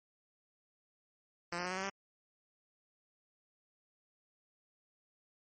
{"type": "tone with pitch steps", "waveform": "5% pulse", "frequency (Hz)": [172.7, 177.15, 181.71, 186.38, 191.18, 196.1], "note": ["F3", "F3", "F#3", "F#3", "G3", "G3"], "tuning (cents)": [-19, 25, -31, 13, -43, 1], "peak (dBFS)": -25, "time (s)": [1.52, 1.898], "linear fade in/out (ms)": 5, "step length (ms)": 63, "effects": ["MP3 32 kbps"]}